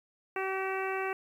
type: harmonic tone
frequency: 382.5 Hz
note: G4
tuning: 42 cents flat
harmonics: 1 / 2 / 3 / 4 / 5 / 6 / 7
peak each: -34 / -37 / -39 / -40 / -41 / -42 / -42 dBFS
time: 0.36-1.13 s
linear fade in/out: 2 ms
effects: 10-bit